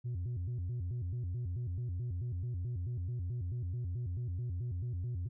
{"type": "tone with vibrato", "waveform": "sine", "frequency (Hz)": 103.83, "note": "G#2", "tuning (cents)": 0, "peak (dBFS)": -32, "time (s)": [0.04, 5.29], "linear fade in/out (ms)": 20, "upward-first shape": "square", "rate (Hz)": 4.6, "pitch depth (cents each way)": 280, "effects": ["tanh soft clip ceiling -33 dBFS"]}